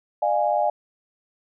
sine chord, D diminished, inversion none, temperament equal with one note detuned, 601.8 / 698.5 / 830.6 Hz, D5 / F5 / Ab5, +42 / 0 / 0 cents, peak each -23 dBFS, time 0.22-0.7 s, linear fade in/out 5 ms, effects none

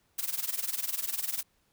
blue noise with tremolo, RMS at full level -29 dBFS, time 0.18-1.43 s, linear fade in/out 10 ms, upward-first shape triangle, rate 20 Hz, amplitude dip 95%, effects pink hiss -71 dBFS RMS until 1.72 s

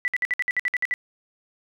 sine tone bursts, 1975.5 Hz, B6, in tune, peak -20 dBFS, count 11, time 0.05-0.939 s, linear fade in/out 0 ms, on 29 ms, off 57 ms, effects none

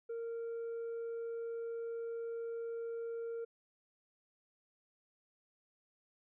sine tone with tanh clipping, 462.2 Hz, A#4, 15 cents flat, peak -39 dBFS, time 0.09-3.45 s, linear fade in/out 10 ms, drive 2 dB, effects none

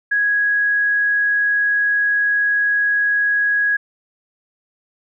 sine tone, 1661.2 Hz, G#6, in tune, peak -14 dBFS, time 0.11-3.77 s, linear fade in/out 10 ms, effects none

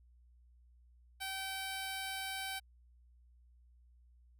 5% pulse tone with notch filter, 771 Hz, G5, 29 cents flat, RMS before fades -41 dBFS, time 1.2-2.6 s, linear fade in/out 20 ms, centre 6700 Hz, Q 0.87, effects added 60 Hz sine -61 dBFS peak until 4.39 s

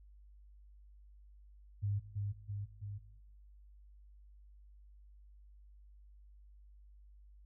sine tone with echo, 101.4 Hz, G#2, 41 cents flat, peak -32 dBFS, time 1.82-2 s, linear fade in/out 20 ms, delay 330 ms, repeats 3, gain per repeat -3 dB, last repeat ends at 2.99 s, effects noise-tail reverb RT60 0.9 s tail -19 dB re dry + added 50 Hz sine -56 dBFS peak until 7.45 s

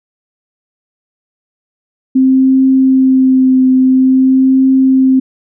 sine tone with vibrato, 261.6 Hz, C4, in tune, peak -5 dBFS, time 2.15-5.2 s, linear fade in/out 10 ms, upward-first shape triangle, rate 0.49 Hz, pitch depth 20 cents each way, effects none

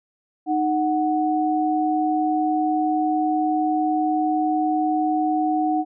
sine tone pair together, 309.3 / 740 Hz, D#4 / F#5, -10 / 0 cents, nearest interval octave + minor third, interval 1510 cents, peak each -21 dBFS, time 0.46-5.85 s, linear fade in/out 50 ms, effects none

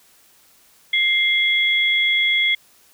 sine tone pair together, 2100 / 3348 Hz, C7 / G#7, +6 / +13 cents, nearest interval minor sixth, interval 807 cents, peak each -17 / -19 dBFS, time 0.93-2.55 s, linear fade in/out 5 ms, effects white hiss -54 dBFS RMS until 2.93 s

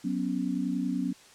sine chord, F# suspended fourth, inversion none, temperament equal, 185 / 246.9 / 277.2 Hz, F#3 / B3 / C#4, 0 / 0 / 0 cents, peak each -32 / -31 / -31 dBFS, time 0.04-1.13 s, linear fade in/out 10 ms, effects white hiss -54 dBFS RMS until 1.34 s + low-pass 8000 Hz 12 dB/octave

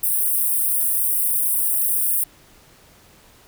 white high-pass noise, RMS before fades -20 dBFS, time 0.03-2.24 s, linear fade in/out 5 ms, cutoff 8700 Hz, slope 96 dB/octave, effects pink hiss -51 dBFS RMS until 3.47 s

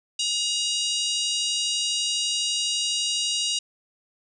harmonic tone with a mistuned harmonic, 952 Hz, A#5, 36 cents sharp, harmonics 3 / 4 / 5 / 6 / 7 / 8 / 9, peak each -27 / -29 / -31 / -33 / -34 / -35 / -36 dBFS, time 0.19-3.59 s, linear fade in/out 5 ms, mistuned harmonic 9, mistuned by +51 cents, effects none

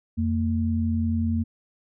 sine tone pair together, 87.12 / 227.8 Hz, F2 / A#3, -4 / -40 cents, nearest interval octave + perfect fourth, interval 1664 cents, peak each -24 dBFS, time 0.17-1.44 s, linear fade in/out 20 ms, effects none

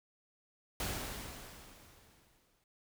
pink noise with exponential decay, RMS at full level -36 dBFS, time 0.8-2.64 s, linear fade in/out 2 ms, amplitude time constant 400 ms, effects none

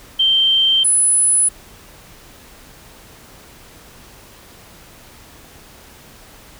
sine tone pair in turn, 3136 / 10069 Hz, G7 / D#9, 0 / +20 cents, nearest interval octave + minor sixth, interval 2020 cents, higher second, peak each -11 dBFS, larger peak neither, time 0.19-0.84 / 0.84-1.49 s, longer neither, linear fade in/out 10 ms, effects pink hiss -43 dBFS RMS until 6.59 s

